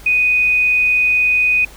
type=tone; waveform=sine; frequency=2489 Hz; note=D#7; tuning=in tune; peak=-11 dBFS; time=0.06-1.65 s; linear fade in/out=5 ms; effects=added 50 Hz sine -39 dBFS peak until 1.76 s + pink hiss -41 dBFS RMS until 1.76 s